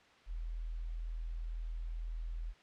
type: tone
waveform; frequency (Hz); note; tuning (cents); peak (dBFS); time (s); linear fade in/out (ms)
sine; 41; E1; -9; -37; 0.26-2.54; 50
effects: white hiss -62 dBFS RMS until 2.62 s + low-pass 3000 Hz 12 dB/octave